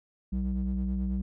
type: ring-modulated tone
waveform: triangle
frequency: 65.3 Hz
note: C2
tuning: 3 cents flat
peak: -22 dBFS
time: 0.32-1.22 s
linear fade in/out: 10 ms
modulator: 126 Hz
effects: none